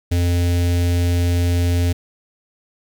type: tone with notch filter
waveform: square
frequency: 87.3 Hz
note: F2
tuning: in tune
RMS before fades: -17 dBFS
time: 0.11-1.93 s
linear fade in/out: 10 ms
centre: 1100 Hz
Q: 0.77
effects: 9-bit